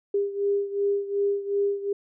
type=beating tone pair; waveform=sine; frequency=401.4 / 404.1 Hz; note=G4 / G#4; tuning=+41 / -47 cents; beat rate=2.7 Hz; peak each=-24 / -28 dBFS; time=0.14-1.93 s; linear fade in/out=5 ms; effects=none